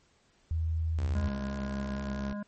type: tone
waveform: sine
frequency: 81 Hz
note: E2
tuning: 30 cents flat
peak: -27 dBFS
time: 0.51-1.28 s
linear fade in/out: 0 ms
type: tone with vibrato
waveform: sawtooth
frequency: 66.4 Hz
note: C2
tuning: 26 cents sharp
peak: -32 dBFS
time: 0.98-2.33 s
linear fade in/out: 5 ms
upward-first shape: triangle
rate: 4.1 Hz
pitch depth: 35 cents each way
type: harmonic tone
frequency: 205.5 Hz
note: G#3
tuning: 18 cents flat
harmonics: 1 / 3 / 5 / 7 / 8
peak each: -34 / -44 / -48 / -51 / -52 dBFS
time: 1.15-2.43 s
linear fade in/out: 5 ms
effects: pink hiss -67 dBFS RMS until 2.47 s + MP3 32 kbps